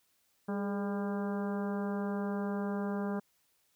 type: harmonic tone with a mistuned harmonic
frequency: 200 Hz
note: G3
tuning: 35 cents sharp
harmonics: 1 / 2 / 3 / 4 / 5 / 6 / 7 / 8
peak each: -33 / -39 / -43 / -45 / -47 / -49 / -50 / -51 dBFS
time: 0.48-3.2 s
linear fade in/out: 10 ms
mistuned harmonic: 2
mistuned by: +56 cents
effects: white hiss -73 dBFS RMS until 3.75 s